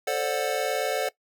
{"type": "chord", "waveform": "square", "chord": "D dominant seventh", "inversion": "second", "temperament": "just", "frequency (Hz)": [440.5, 528.6, 587.3, 734.2], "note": ["A4", "C5", "D5", "F#5"], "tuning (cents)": [2, 18, 0, -14], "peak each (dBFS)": -31, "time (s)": [0.07, 1.09], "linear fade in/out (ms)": 5, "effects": ["noise-tail reverb RT60 0.1 s tail -19 dB re dry"]}